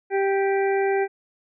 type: harmonic tone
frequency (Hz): 392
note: G4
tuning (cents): 0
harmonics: 1 / 2 / 4 / 5 / 6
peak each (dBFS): -20 / -26 / -32 / -34 / -36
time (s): 0.1-1.08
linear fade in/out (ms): 50
effects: none